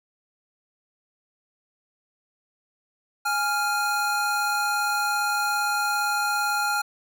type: tone pair together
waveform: square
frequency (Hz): 829 / 1394.2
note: G#5 / F6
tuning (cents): -3 / -3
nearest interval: major sixth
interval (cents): 900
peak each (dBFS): -27 / -25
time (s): 3.25-6.82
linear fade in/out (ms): 10
effects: none